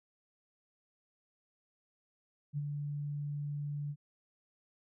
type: tone with ADSR envelope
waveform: sine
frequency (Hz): 145.5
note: D3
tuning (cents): -16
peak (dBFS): -31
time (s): 2.53-3.96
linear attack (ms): 45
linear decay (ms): 35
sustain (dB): -4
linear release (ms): 56
effects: none